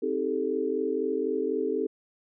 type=chord; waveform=sine; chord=A half-diminished seventh; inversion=first; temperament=just; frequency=264 / 316.8 / 396 / 440 Hz; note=C4 / Eb4 / G4 / A4; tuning=+16 / +31 / +18 / 0 cents; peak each=-33 / -33 / -30 / -29 dBFS; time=0.02-1.87 s; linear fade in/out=10 ms; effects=none